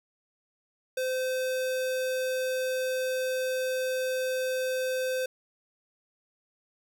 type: tone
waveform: square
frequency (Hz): 515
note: C5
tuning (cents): -28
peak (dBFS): -28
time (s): 0.97-5.26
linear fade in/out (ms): 5
effects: none